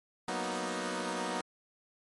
10% pulse chord, B major seventh, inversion second, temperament equal, 185 / 233.1 / 246.9 / 311.1 Hz, F#3 / A#3 / B3 / D#4, 0 / 0 / 0 / 0 cents, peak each -30 / -32 / -30 / -31 dBFS, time 0.28-1.41 s, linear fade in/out 2 ms, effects MP3 48 kbps

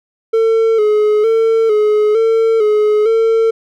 triangle tone with vibrato, 436.4 Hz, A4, 14 cents flat, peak -7 dBFS, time 0.33-3.51 s, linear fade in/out 10 ms, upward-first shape square, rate 1.1 Hz, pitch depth 53 cents each way, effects none

